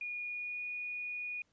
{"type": "tone with pitch glide", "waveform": "sine", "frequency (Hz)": [2441, 2457], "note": ["D#7", "D#7"], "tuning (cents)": [-34, -22], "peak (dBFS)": -37, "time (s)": [0.01, 1.42], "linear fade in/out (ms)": 2, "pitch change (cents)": 12, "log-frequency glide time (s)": [0.23, 0.63], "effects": ["pink hiss -75 dBFS RMS until 1.52 s", "resampled to 16000 Hz"]}